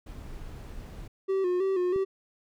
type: noise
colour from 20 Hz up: brown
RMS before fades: -41 dBFS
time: 0.06-1.08 s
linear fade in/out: 10 ms
type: tone with vibrato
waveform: triangle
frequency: 372.2 Hz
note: F#4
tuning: 10 cents sharp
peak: -22 dBFS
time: 1.28-2.05 s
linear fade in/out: 20 ms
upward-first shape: square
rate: 3.1 Hz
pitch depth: 60 cents each way
type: click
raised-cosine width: 3 ms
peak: -27 dBFS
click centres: 1.961 s
effects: none